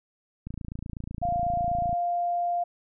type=click train; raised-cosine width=5 ms; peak=-23 dBFS; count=42; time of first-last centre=0.47-1.929 s; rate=28.1 Hz
type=tone; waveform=sine; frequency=698.5 Hz; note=F5; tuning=in tune; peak=-24 dBFS; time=1.22-2.64 s; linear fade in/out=10 ms
effects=none